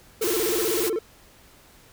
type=noise; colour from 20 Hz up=white; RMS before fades=-28 dBFS; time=0.21-0.9 s; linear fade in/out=20 ms
type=tone with vibrato; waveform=triangle; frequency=395.3 Hz; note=G4; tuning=15 cents sharp; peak=-21 dBFS; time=0.21-0.99 s; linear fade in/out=5 ms; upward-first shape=square; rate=16 Hz; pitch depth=210 cents each way
effects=pink hiss -53 dBFS RMS until 1.92 s